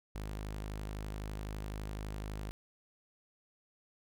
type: tone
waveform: sawtooth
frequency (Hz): 51.91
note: G#1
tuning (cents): 0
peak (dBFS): -35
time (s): 0.15-2.51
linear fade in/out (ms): 0
effects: none